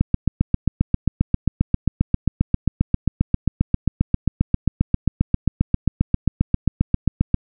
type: click train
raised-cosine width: 5 ms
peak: -3 dBFS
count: 56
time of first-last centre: 0.01-7.343 s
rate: 7.5 Hz
effects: none